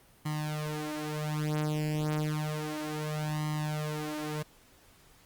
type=tone with flanger; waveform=sawtooth; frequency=152.3 Hz; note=D#3; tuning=37 cents flat; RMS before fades=-33 dBFS; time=0.25-4.43 s; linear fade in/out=10 ms; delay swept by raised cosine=0.98 to 6.98 ms; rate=0.31 Hz; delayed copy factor=+0.95; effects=pink hiss -60 dBFS RMS until 5.25 s + Opus 32 kbps